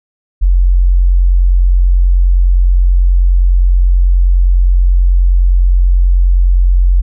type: tone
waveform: sine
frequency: 44.75 Hz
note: F1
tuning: 43 cents sharp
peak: -5 dBFS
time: 0.41-7.02 s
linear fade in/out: 20 ms
effects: none